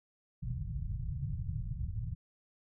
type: low-pass noise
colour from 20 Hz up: white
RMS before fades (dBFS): -37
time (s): 0.42-2.15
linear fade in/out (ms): 10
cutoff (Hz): 150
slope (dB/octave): 48
effects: none